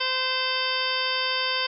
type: harmonic tone with a mistuned harmonic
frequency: 516 Hz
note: C5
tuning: 24 cents flat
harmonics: 1 / 2 / 3 / 4 / 5 / 6 / 7 / 9 / 10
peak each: -34 / -31 / -32 / -34 / -32 / -30 / -33 / -31 / -35 dBFS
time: 0-1.67 s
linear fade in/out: 10 ms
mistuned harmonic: 5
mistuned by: +32 cents
effects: none